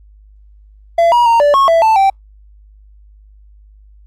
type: tone with pitch steps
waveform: triangle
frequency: 676 / 958 / 926 / 582 / 1094 / 663 / 883 / 779 Hz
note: E5 / A#5 / A#5 / D5 / C#6 / E5 / A5 / G5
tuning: +43 / +47 / -12 / -16 / -23 / +10 / +6 / -11 cents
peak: -5 dBFS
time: 0.98-2.1 s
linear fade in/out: 5 ms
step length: 140 ms
effects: added 51 Hz sine -40 dBFS peak until 4.06 s + Opus 48 kbps